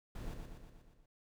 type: noise with echo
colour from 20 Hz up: brown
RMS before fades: -42 dBFS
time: 0.15-0.34 s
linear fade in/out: 5 ms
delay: 120 ms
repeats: 6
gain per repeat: -4 dB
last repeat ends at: 1.06 s
effects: none